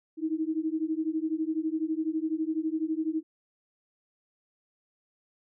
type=beating tone pair; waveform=sine; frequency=311.1 / 323.1 Hz; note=D#4 / E4; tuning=0 / -35 cents; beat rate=12 Hz; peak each=-30 dBFS; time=0.17-3.23 s; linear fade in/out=50 ms; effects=none